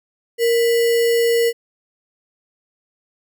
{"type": "tone with sample-and-hold", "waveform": "sine", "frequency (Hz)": 466.2, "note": "A#4", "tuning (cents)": 0, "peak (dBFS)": -13, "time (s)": [0.38, 1.53], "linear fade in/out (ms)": 50, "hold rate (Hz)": 2450, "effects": []}